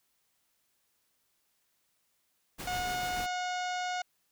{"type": "noise with tremolo", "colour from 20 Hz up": "pink", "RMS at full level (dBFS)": -40, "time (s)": [2.58, 3.27], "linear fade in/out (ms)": 20, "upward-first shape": "triangle", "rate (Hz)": 6.9, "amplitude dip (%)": 30}
{"type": "harmonic tone", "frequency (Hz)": 725, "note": "F#5", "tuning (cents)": -35, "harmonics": [1, 2, 3, 4, 5, 6, 7, 8, 9, 10], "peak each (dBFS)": [-33, -39, -43, -45, -47, -49, -50, -51, -52, -53], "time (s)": [2.67, 4.02], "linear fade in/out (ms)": 5}
{"effects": ["white hiss -75 dBFS RMS until 4.31 s"]}